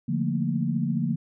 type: chord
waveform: sine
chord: Bb major seventh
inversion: first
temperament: just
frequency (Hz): 145.68 / 174.81 / 218.5 / 233.1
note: D3 / F3 / A3 / Bb3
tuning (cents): -14 / +2 / -12 / 0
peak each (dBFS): -28 / -28 / -31 / -28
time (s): 0.08-1.16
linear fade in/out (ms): 10
effects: none